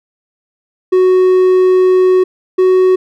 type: tone pair in turn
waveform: triangle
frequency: 370 / 371.5 Hz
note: F#4 / F#4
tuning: 0 / +7 cents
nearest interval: unison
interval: 7 cents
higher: second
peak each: -4 dBFS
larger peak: neither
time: 0.92-2.24 / 2.58-2.96 s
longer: first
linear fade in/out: 10 ms
effects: none